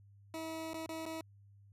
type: tone with dropouts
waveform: 20% pulse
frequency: 322 Hz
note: E4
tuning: 41 cents flat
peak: -35 dBFS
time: 0.34-1.21 s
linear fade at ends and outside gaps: 1 ms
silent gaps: 0.734-0.743 / 0.862-0.891 / 1.055-1.062 s
effects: added 100 Hz sine -58 dBFS peak until 1.72 s + resampled to 32000 Hz